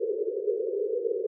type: band-pass noise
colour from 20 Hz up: pink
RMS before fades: -29 dBFS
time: 0-1.27 s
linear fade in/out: 10 ms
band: 380 to 500 Hz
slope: 96 dB/octave
effects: none